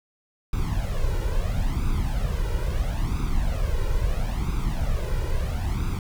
brown noise with flanger, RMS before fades -24 dBFS, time 0.53-5.99 s, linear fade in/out 2 ms, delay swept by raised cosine 0.81 to 2.11 ms, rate 0.75 Hz, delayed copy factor +0.75, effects none

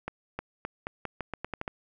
accelerating click train, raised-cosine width 0.5 ms, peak -18 dBFS, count 11, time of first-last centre 0.08-1.679 s, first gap 310 ms, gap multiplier 0.84, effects none

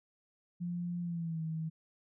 sine tone with pitch glide, 174.61 to 160.12 Hz, F3 to D#3, 0 to +50 cents, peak -34 dBFS, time 0.6-1.7 s, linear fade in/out 20 ms, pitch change -150 cents, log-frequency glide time 1.01-1.42 s, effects none

